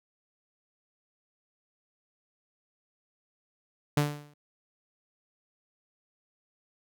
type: tone with exponential decay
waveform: sawtooth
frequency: 146.83 Hz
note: D3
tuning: in tune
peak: -17 dBFS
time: 3.97-4.34 s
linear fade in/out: 5 ms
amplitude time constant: 80 ms
effects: none